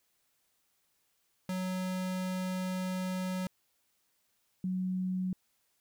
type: tone pair in turn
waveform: square / sine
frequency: 185 / 185 Hz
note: F#3 / F#3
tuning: 0 / 0 cents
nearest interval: unison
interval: 0 cents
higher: neither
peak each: -33 / -30 dBFS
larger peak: second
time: 1.49-3.47 / 4.64-5.33 s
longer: first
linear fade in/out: 2 ms
effects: white hiss -75 dBFS RMS until 5.8 s